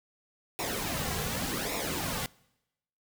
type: noise with flanger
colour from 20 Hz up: pink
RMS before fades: -33 dBFS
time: 0.59-2.26 s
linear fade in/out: 0 ms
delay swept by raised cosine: 0.64 to 3.34 ms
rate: 0.87 Hz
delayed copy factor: -0.7
effects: noise-tail reverb RT60 0.9 s tail -24 dB re dry